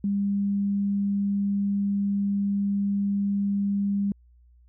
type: tone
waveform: sine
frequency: 200.4 Hz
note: G3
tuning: 38 cents sharp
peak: -22 dBFS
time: 0.04-4.12 s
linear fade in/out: 2 ms
effects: added 60 Hz sine -53 dBFS peak until 4.68 s